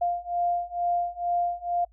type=beating tone pair; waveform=sine; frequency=698.5 / 700.7 Hz; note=F5 / F5; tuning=0 / +6 cents; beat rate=2.2 Hz; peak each=-28 / -27 dBFS; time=0.01-1.85 s; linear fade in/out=10 ms; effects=noise-tail reverb RT60 0.1 s tail -24 dB re dry + added 53 Hz sine -54 dBFS peak until 1.92 s